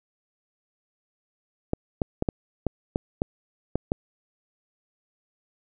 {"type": "clicks", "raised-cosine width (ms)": 2, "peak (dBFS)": -10, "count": 9, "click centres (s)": [1.734, 2.018, 2.224, 2.288, 2.667, 2.959, 3.219, 3.756, 3.919], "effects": []}